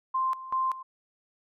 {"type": "tone with tremolo", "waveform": "sine", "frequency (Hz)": 1046.5, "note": "C6", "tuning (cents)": 0, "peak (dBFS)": -24, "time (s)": [0.14, 0.83], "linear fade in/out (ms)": 10, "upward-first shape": "square", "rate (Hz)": 2.6, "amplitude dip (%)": 80, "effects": []}